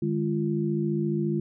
sine tone cluster, 151.6 / 206.1 / 344.1 Hz, D#3 / G#3 / F4, -45 / -13 / -26 cents, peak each -28 dBFS, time 0.02-1.4 s, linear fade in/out 5 ms, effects none

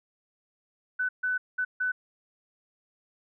sine tone bursts at uneven times, 1500 Hz, F#6, 23 cents sharp, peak -25 dBFS, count 4, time 0.99-1.09 / 1.23-1.38 / 1.58-1.65 / 1.8-1.92 s, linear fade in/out 10 ms, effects none

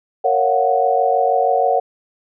sine chord, Gb major seventh, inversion first, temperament just, 462.5 / 555 / 693.7 / 740 Hz, Bb4 / Db5 / F5 / Gb5, -14 / +2 / -12 / 0 cents, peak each -20 / -19 / -21 / -16 dBFS, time 0.24-1.8 s, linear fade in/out 10 ms, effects none

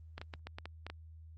clicks, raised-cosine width 0.3 ms, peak -27 dBFS, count 8, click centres 0.18 / 0.215 / 0.338 / 0.47 / 0.585 / 0.656 / 0.866 / 0.9 s, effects added 80 Hz sine -50 dBFS peak until 1.37 s + Opus 32 kbps

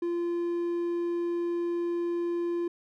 triangle tone, 344.7 Hz, F4, 23 cents flat, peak -25 dBFS, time 0.02-2.68 s, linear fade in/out 5 ms, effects none

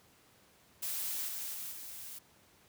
blue noise with level steps, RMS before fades -37 / -40 / -42 / -46 dBFS, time 0.82-2.19 s, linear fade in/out 10 ms, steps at 1.27 / 1.53 / 1.71 s, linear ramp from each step 20 ms, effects pink hiss -64 dBFS RMS until 2.68 s + high-pass 80 Hz 12 dB/octave

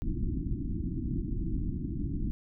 pink low-pass noise, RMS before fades -32 dBFS, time 0.02-2.31 s, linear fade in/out 0 ms, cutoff 340 Hz, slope 96 dB/octave, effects none

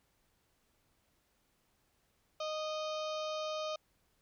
harmonic tone, 619 Hz, D#5, 9 cents flat, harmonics 1 / 2 / 4 / 5 / 6 / 7 / 8 / 9 / 10, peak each -37 / -42 / -50 / -49 / -49 / -53 / -54 / -56 / -56 dBFS, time 2.4-3.76 s, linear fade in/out 5 ms, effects pink hiss -75 dBFS RMS until 4.21 s

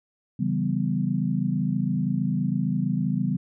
sine chord, C# half-diminished seventh, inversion none, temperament equal with one note detuned, 138.59 / 164.81 / 193.86 / 246.9 Hz, C#3 / E3 / G3 / B3, 0 / 0 / -19 / 0 cents, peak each -28 / -28 / -26 / -29 dBFS, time 0.39-3.37 s, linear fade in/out 10 ms, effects none

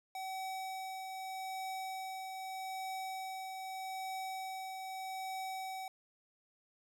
square tone with tremolo, 760 Hz, F#5, 46 cents sharp, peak -39 dBFS, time 0.15-5.88 s, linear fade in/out 2 ms, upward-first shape triangle, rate 0.81 Hz, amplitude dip 35%, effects 12-bit

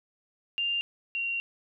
sine tone pair in turn, 2794 / 2756 Hz, F7 / F7, 0 / -24 cents, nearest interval unison, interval 24 cents, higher first, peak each -26 / -28 dBFS, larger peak first, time 0.58-0.81 / 1.15-1.4 s, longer second, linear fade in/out 0 ms, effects none

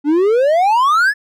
triangle exponential sweep, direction up, 280.5 to 1760 Hz, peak -8 dBFS, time 0.04-1.14 s, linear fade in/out 50 ms, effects none

